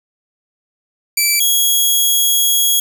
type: tone pair in turn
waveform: 10% pulse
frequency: 2324 / 3320 Hz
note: D7 / G#7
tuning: -19 / -1 cents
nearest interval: tritone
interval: 618 cents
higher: second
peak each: -3 dBFS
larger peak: neither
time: 1.17-1.4 / 1.4-2.8 s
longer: second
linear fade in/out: 5 ms
effects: none